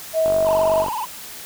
sine tone, 642 Hz, E5, 46 cents flat, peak -15 dBFS, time 0.13-0.86 s, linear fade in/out 50 ms
click train, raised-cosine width 1 ms, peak -14 dBFS, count 31, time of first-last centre 0.26-0.884 s, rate 48.1 Hz
triangle tone with vibrato, 932.3 Hz, A#5, in tune, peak -21 dBFS, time 0.45-1.06 s, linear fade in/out 20 ms, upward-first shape triangle, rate 19 Hz, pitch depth 200 cents each way
effects white hiss -36 dBFS RMS until 1.45 s

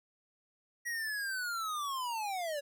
square linear sweep, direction down, 1919 to 554.4 Hz, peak -35 dBFS, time 0.85-2.61 s, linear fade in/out 20 ms, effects none

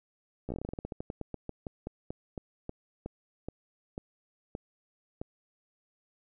slowing click train, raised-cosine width 2 ms, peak -23 dBFS, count 28, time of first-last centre 0.49-5.215 s, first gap 14 ms, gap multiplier 1.16, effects none

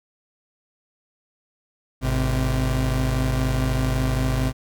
30% pulse tone pair together, 52.82 / 129.6 Hz, G#1 / C3, +30 / -16 cents, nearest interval octave + major third, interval 1554 cents, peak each -20 dBFS, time 2.01-4.53 s, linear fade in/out 50 ms, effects none

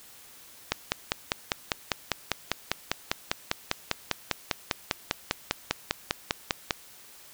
click train, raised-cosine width 0.2 ms, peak -6 dBFS, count 31, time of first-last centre 0.72-6.708 s, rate 5.01 Hz, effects white hiss -51 dBFS RMS until 7.33 s

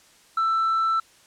sine tone with tanh clipping, 1329 Hz, E6, 14 cents sharp, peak -20 dBFS, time 0.37-1 s, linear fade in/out 5 ms, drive 1 dB, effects white hiss -55 dBFS RMS until 1.26 s + low-pass 9000 Hz 12 dB/octave

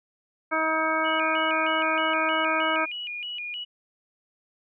harmonic tone, 317.5 Hz, D#4, 35 cents sharp, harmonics 1 / 2 / 3 / 4 / 5 / 7, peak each -32 / -29 / -30 / -27 / -29 / -30 dBFS, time 0.51-2.86 s, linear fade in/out 20 ms
sine tone with vibrato, 2670 Hz, E7, 22 cents sharp, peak -31 dBFS, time 1.04-3.65 s, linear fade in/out 20 ms, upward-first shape square, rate 3.2 Hz, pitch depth 160 cents each way
effects none

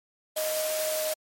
sine tone in noise, 622.3 Hz, D#5, in tune, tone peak -27 dBFS, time 0.36-1.14 s, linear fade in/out 10 ms, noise white, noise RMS -32 dBFS, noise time 0.36-1.14 s, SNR +2 dB, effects high-pass 400 Hz 12 dB/octave + MP3 64 kbps

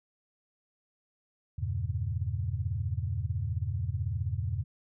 sine chord, E diminished seventh, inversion none, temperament equal, 82.41 / 98 / 116.54 / 138.59 Hz, E2 / G2 / Bb2 / Db3, 0 / 0 / 0 / 0 cents, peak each -34 / -33 / -35 / -39 dBFS, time 1.58-4.64 s, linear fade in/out 10 ms, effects none

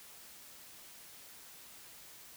silence, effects white hiss -54 dBFS RMS until 2.36 s

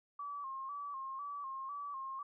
sine tone with vibrato, 1108.7 Hz, C#6, in tune, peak -40 dBFS, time 0.19-2.23 s, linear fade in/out 5 ms, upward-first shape square, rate 2 Hz, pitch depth 62 cents each way, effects none

